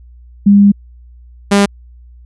sine / sawtooth tone pair in turn, 201.8 / 200.9 Hz, G#3 / G3, -49 / +43 cents, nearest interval unison, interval 8 cents, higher first, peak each -3 dBFS, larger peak neither, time 0.46-0.72 / 1.51-1.66 s, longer first, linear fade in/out 10 ms, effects added 60 Hz sine -36 dBFS peak until 2.25 s + resampled to 24000 Hz

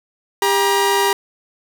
sawtooth tone pair together, 398.6 / 953 Hz, G4 / A#5, +29 / +38 cents, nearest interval octave + minor third, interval 1509 cents, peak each -13 dBFS, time 0.42-1.13 s, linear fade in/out 2 ms, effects none

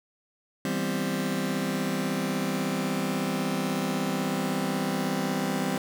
sawtooth chord, C major seventh, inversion first, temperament just, 163.52 / 196.22 / 245.3 / 261.6 Hz, E3 / G3 / B3 / C4, -14 / +2 / -12 / 0 cents, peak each -29 / -26 / -31 / -27 dBFS, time 0.65-5.78 s, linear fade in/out 2 ms, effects none

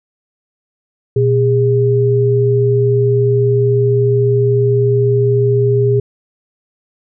sine tone pair together, 121.2 / 407.3 Hz, B2 / G#4, -32 / -34 cents, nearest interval octave + major sixth, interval 2098 cents, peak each -12 dBFS, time 1.16-6 s, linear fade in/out 5 ms, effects none

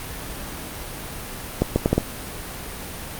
accelerating click train, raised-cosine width 2 ms, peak -3 dBFS, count 5, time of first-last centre 1.62-1.98 s, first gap 140 ms, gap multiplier 0.71, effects pink hiss -33 dBFS RMS until 3.19 s + Opus 32 kbps

